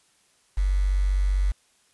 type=tone with quantisation; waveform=sine; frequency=47.74 Hz; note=G1; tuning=45 cents flat; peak=-19 dBFS; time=0.57-1.52 s; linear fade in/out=10 ms; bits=7; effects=white hiss -63 dBFS RMS until 1.93 s + resampled to 24000 Hz